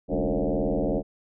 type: tone with frequency modulation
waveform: sine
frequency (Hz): 131.7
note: C3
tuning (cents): +12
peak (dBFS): -22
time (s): 0.08-1.03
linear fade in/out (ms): 50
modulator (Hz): 82.1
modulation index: 6.2
effects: none